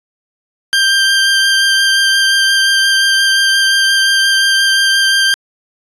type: tone with vibrato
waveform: 20% pulse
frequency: 1580 Hz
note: G6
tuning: 13 cents sharp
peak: -4 dBFS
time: 0.73-5.34 s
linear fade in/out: 0 ms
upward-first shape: sine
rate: 5.7 Hz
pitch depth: 10 cents each way
effects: resampled to 24000 Hz